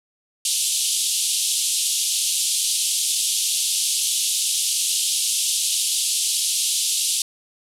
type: band-pass noise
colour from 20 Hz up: white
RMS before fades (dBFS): -22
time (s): 0.45-7.22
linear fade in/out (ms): 2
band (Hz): 2900 to 11000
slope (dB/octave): 48
effects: none